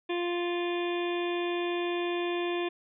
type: harmonic tone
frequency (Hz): 349.2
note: F4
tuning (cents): 0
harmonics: 1 / 2 / 3 / 5 / 6 / 7 / 8 / 9 / 10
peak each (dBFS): -29 / -38 / -40 / -42 / -50 / -40 / -47 / -49 / -43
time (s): 0.09-2.69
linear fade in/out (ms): 10
effects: none